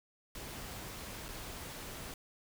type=noise with dropouts; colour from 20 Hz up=pink; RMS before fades=-45 dBFS; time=0.35-2.14 s; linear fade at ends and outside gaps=2 ms; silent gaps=1.283-1.287 s; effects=none